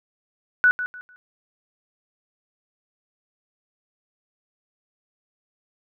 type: tone with echo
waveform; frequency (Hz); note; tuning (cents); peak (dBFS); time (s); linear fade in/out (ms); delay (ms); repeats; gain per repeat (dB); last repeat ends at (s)
sine; 1480; F#6; 0; -12; 0.64-0.71; 0; 150; 3; -12; 1.16
effects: none